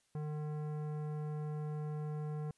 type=tone with tanh clipping; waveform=sine; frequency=151.1 Hz; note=D3; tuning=50 cents sharp; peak=-39 dBFS; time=0.15-2.51 s; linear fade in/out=2 ms; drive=15 dB; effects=white hiss -75 dBFS RMS until 2.57 s + resampled to 24000 Hz